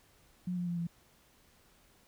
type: tone with pitch steps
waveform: sine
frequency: 180 / 176.5 / 173.07 / 169.7 Hz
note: F#3 / F3 / F3 / F3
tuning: -47 / +19 / -15 / -49 cents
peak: -32 dBFS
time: 0.47-0.87 s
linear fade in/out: 5 ms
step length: 100 ms
effects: pink hiss -65 dBFS RMS until 2.07 s